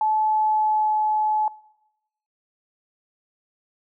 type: tone with pitch glide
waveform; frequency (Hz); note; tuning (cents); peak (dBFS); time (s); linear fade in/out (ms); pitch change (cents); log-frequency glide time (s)
sine; 864 to 857; A5 to A5; -32 to -46; -18; 0.01-1.48; 2; -14; 0.17-0.92
effects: noise-tail reverb RT60 0.9 s tail -23 dB re dry